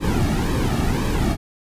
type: noise with flanger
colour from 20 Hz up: brown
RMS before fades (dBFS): -20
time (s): 0-1.37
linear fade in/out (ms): 50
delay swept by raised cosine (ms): 1.4 to 2.01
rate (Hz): 1.9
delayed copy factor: -0.7
effects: resampled to 32000 Hz